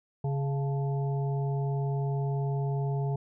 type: harmonic tone with a mistuned harmonic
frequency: 138.59 Hz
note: C#3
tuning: in tune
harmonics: 1 / 3 / 5 / 6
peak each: -27 / -37 / -41 / -43 dBFS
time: 0.24-3.16 s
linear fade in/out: 5 ms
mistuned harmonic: 6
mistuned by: +89 cents
effects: none